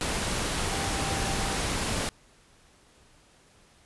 sine tone in noise, 785 Hz, G5, 2 cents sharp, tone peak -37 dBFS, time 0.71-1.57 s, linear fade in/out 0 ms, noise pink, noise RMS -29 dBFS, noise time 0.01-2.09 s, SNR -11 dB, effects pink hiss -59 dBFS RMS until 3.85 s + resampled to 24000 Hz

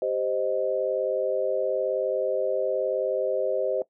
sine chord, C minor, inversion second, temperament equal, 392 / 523.3 / 622.3 Hz, G4 / C5 / Eb5, 0 / 0 / 0 cents, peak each -30 / -26 / -28 dBFS, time 0.02-3.82 s, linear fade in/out 2 ms, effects noise-tail reverb RT60 0.1 s tail -18 dB re dry

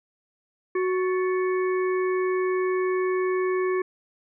harmonic tone with a mistuned harmonic, 370 Hz, F#4, in tune, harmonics 1 / 3 / 5 / 6, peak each -22 / -32 / -36 / -38 dBFS, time 0.75-3.82 s, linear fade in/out 5 ms, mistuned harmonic 5, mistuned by -99 cents, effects none

